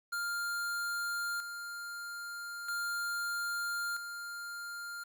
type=tone with tremolo; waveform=square; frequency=1400 Hz; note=F6; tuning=4 cents sharp; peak=-34 dBFS; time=0.12-5.04 s; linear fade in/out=10 ms; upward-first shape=square; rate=0.39 Hz; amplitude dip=55%; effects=10-bit